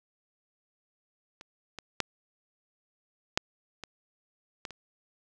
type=clicks; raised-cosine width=0.2 ms; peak=-28 / -22 / -9 / -6 / -22 / -19 / -26 dBFS; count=7; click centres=1.411 / 1.787 / 2.003 / 3.375 / 3.837 / 4.652 / 4.707 s; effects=none